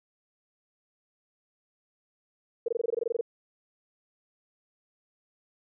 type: tone bursts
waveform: sine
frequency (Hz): 466.2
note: A#4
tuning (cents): 0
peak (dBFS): -24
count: 13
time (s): 2.66-3.211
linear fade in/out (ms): 5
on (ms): 23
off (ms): 21
effects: none